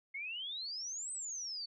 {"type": "exponential two-way sweep", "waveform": "sine", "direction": "up then down", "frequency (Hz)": [2123, 8280, 4418], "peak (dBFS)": -39, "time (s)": [0.14, 1.66], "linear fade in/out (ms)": 10, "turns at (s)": 1.12, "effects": []}